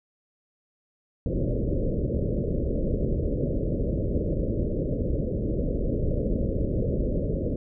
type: low-pass noise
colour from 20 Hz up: pink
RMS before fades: -26 dBFS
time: 1.26-7.56 s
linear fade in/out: 2 ms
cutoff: 590 Hz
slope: 96 dB/octave
effects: none